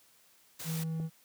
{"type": "noise", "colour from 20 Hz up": "white", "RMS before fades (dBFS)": -42, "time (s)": [0.59, 0.84], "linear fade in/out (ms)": 10}
{"type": "tone", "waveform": "triangle", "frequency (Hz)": 161.4, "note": "E3", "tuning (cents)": -36, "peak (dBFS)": -30, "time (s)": [0.64, 1.1], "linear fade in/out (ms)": 50}
{"type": "click", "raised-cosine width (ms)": 2, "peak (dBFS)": -30, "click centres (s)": 1}
{"effects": ["white hiss -64 dBFS RMS until 1.24 s", "high-pass 80 Hz 12 dB/octave"]}